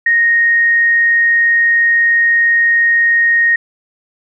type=tone; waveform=sine; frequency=1863 Hz; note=A#6; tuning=2 cents flat; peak=-8 dBFS; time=0.06-3.56 s; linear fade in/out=5 ms; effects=none